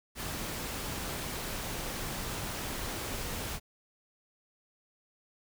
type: noise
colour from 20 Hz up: pink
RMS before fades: -37 dBFS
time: 0.15-3.6 s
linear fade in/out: 50 ms
effects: none